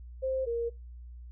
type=tone pair in turn; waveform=sine; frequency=525 / 467.7 Hz; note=C5 / A#4; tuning=+6 / +6 cents; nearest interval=major second; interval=200 cents; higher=first; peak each=-28 dBFS; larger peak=neither; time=0.22-0.46 / 0.46-0.7 s; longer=neither; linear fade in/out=20 ms; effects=noise-tail reverb RT60 0.2 s tail -22 dB re dry + added 60 Hz sine -43 dBFS peak until 1.31 s